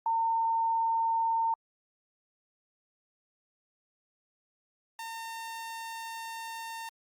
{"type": "tone pair in turn", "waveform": ["sine", "sawtooth"], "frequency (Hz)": [909, 909], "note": ["A#5", "A#5"], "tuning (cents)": [-44, -44], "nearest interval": "unison", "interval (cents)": 0, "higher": "neither", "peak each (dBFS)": [-25, -34], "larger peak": "first", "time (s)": [[0.06, 1.54], [4.99, 6.89]], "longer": "second", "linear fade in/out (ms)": 2, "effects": ["Opus 32 kbps"]}